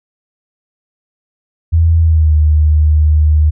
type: tone with pitch glide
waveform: sine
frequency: 82.41 to 76.45 Hz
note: E2 to D#2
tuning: 0 to -30 cents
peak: -6 dBFS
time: 1.72-3.51 s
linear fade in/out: 20 ms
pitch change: -130 cents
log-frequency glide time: 2-2.34 s
effects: none